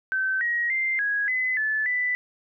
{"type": "tone with pitch steps", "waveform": "sine", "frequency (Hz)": [1540, 1894, 2090, 1658, 2022, 1737, 1987], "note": ["G6", "A#6", "C7", "G#6", "B6", "A6", "B6"], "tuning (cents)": [-31, 27, -2, -3, 40, -23, 10], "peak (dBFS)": -22, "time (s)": [0.12, 2.15], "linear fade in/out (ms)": 0, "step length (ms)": 290, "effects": []}